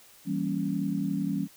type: chord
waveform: sine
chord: E diminished seventh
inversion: none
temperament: equal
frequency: 164.81 / 196 / 233.1 / 277.2 Hz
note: E3 / G3 / Bb3 / Db4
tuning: 0 / 0 / 0 / 0 cents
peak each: -33 / -30 / -36 / -31 dBFS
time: 0.25-1.48 s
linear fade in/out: 50 ms
effects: white hiss -55 dBFS RMS until 1.56 s